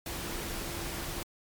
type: tone in noise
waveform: sine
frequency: 339.6 Hz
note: F4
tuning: 48 cents flat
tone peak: -45 dBFS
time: 0.06-1.23 s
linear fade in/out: 2 ms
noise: pink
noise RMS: -37 dBFS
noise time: 0.06-1.23 s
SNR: -11 dB
effects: MP3 96 kbps